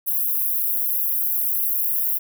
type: high-pass noise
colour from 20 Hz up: white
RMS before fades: -22 dBFS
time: 0.06-2.19 s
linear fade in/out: 20 ms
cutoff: 11000 Hz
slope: 96 dB/octave
effects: none